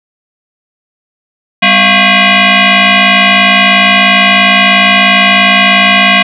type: tone with frequency modulation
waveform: sine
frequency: 196 Hz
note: G3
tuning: in tune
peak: -3 dBFS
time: 1.62-6.23 s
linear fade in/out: 10 ms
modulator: 449 Hz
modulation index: 6.6
effects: none